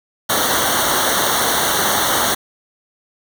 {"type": "noise with comb filter", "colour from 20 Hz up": "pink", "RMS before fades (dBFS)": -17, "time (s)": [0.29, 2.35], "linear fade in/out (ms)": 10, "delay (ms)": 0.4, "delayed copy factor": -1, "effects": []}